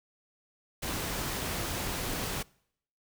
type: noise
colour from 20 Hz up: pink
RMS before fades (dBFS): -34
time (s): 0.82-2.43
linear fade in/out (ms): 10
effects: noise-tail reverb RT60 0.7 s tail -25 dB re dry